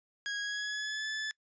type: tone with pitch glide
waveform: sawtooth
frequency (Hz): 1648 to 1735.9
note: G#6 to A6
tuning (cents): -14 to -24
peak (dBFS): -30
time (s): 0.26-1.31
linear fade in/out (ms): 0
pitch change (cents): +90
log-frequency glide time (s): 0.4-1.07
effects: noise-tail reverb RT60 0.1 s tail -24 dB re dry + resampled to 16000 Hz